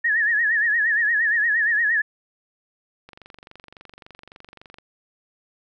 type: tone with vibrato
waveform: sine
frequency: 1779 Hz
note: A6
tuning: 19 cents sharp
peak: -17 dBFS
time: 0.04-2.02 s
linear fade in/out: 10 ms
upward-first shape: sine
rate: 8.6 Hz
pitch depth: 110 cents each way
type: click train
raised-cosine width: 0.3 ms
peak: -27 dBFS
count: 41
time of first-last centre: 3.09-4.785 s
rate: 23.6 Hz
effects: none